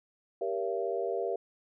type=chord; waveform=sine; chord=G diminished seventh; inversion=none; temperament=just; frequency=392 / 470.4 / 564.5 / 677.4 Hz; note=G4 / Bb4 / Db5 / Fb5; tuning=0 / +16 / +31 / +47 cents; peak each=-34 / -34 / -38 / -35 dBFS; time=0.41-1.36 s; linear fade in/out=5 ms; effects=none